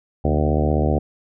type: harmonic tone with a mistuned harmonic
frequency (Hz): 75.7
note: D#2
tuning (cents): -47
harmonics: 1 / 2 / 3 / 4 / 5 / 6 / 7 / 8 / 9 / 10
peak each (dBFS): -20 / -23 / -25 / -26 / -27 / -28 / -28 / -29 / -30 / -30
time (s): 0.24-0.99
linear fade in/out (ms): 10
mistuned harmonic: 2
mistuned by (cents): -72
effects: none